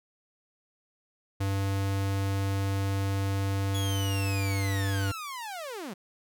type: tone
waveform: square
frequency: 98 Hz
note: G2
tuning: in tune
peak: -27 dBFS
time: 1.4-5.12 s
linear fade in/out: 10 ms
type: linear sweep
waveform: sawtooth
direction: down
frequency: 3395 to 164.81 Hz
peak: -32 dBFS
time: 3.74-5.94 s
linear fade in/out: 10 ms
effects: none